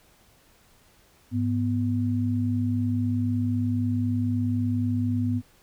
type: tone pair together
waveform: sine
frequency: 103.03 / 246.9 Hz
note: G#2 / B3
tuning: -13 / 0 cents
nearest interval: octave + minor third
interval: 1513 cents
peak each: -25 dBFS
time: 1.31-5.42 s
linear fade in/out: 50 ms
effects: pink hiss -59 dBFS RMS until 5.62 s